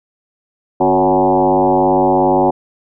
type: tone with frequency modulation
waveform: sine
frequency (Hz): 557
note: C#5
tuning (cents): +8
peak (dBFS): -9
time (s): 0.8-2.51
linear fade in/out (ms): 10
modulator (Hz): 97.5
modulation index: 3.4
effects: none